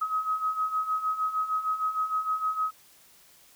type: beating tone pair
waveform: sine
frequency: 1266 / 1272.5 Hz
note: D#6 / D#6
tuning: +30 / +39 cents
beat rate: 6.5 Hz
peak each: -32 / -27 dBFS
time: 0.01-2.71 s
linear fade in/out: 10 ms
effects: white hiss -57 dBFS RMS until 3.55 s